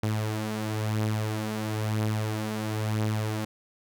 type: beating tone pair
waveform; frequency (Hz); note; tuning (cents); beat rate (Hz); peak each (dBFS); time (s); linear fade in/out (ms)
sawtooth; 107.3 / 108.3; A2 / A2; -43 / -27; 1; -29 / -24; 0.03-3.45; 5
effects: none